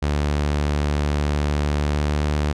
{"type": "tone with pitch glide", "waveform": "sawtooth", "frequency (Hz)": [73.42, 74.32], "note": ["D2", "D2"], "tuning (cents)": [0, 21], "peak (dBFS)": -15, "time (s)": [0.02, 2.53], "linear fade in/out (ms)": 10, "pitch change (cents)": 21, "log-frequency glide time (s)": [1.83, 2.15], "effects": ["low-pass 7000 Hz 12 dB/octave"]}